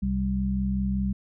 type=harmonic tone; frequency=65.2 Hz; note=C2; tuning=5 cents flat; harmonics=1 / 2 / 3; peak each=-28 / -36 / -25 dBFS; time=0.02-1.13 s; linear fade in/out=10 ms; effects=none